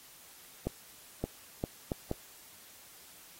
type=accelerating click train; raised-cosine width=2 ms; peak=-18 dBFS; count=5; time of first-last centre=0.67-2.114 s; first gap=570 ms; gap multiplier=0.7; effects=white hiss -55 dBFS RMS until 3.39 s + AAC 48 kbps